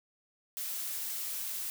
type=noise; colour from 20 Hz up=blue; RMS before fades=-37 dBFS; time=0.57-1.7 s; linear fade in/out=0 ms; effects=none